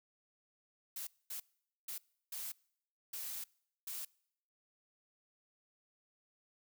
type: noise bursts at uneven times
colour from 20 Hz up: blue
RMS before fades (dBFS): -43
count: 6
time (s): 0.96-1.07 / 1.3-1.4 / 1.88-1.98 / 2.32-2.52 / 3.13-3.44 / 3.87-4.05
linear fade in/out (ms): 5
effects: noise-tail reverb RT60 0.7 s tail -25 dB re dry